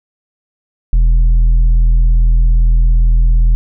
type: tone with tanh clipping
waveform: triangle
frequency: 41.2 Hz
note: E1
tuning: in tune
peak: -7 dBFS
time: 0.93-3.55 s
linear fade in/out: 0 ms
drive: 9 dB
effects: none